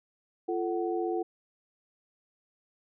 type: tone cluster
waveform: sine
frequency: 345.3 / 440.3 / 746 Hz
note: F4 / A4 / F#5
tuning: -20 / +1 / +14 cents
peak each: -30 / -33 / -35 dBFS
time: 0.48-1.23 s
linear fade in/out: 10 ms
effects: none